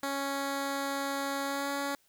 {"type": "tone with pitch glide", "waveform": "10% pulse", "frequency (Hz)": [277.2, 280.7], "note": ["C#4", "C#4"], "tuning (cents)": [0, 22], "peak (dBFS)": -23, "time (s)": [0.03, 1.95], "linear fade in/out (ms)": 2, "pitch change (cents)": 22, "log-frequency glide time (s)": [1.45, 1.7], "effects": ["white hiss -68 dBFS RMS until 2.08 s"]}